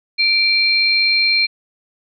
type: tone pair together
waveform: sine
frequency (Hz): 2349 / 4185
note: D7 / C8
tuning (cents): 0 / 0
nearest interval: minor seventh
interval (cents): 1000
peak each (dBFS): -15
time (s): 0.18-1.47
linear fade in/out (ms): 20
effects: none